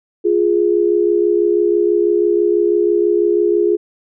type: tone pair together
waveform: sine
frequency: 349.2 / 415.3 Hz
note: F4 / G#4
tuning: 0 / 0 cents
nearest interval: minor third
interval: 300 cents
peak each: -14 dBFS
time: 0.24-3.77 s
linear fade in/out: 20 ms
effects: none